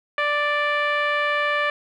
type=tone with low-pass filter; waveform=10% pulse; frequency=587.3 Hz; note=D5; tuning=in tune; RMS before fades=-22 dBFS; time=0.18-1.7 s; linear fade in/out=2 ms; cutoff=2000 Hz; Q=1.4; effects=none